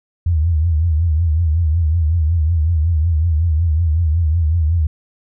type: tone with vibrato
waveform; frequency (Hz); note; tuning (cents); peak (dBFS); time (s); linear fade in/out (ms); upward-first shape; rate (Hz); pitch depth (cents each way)
sine; 81; E2; -30; -12; 0.26-4.87; 5; triangle; 5.4; 150
effects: none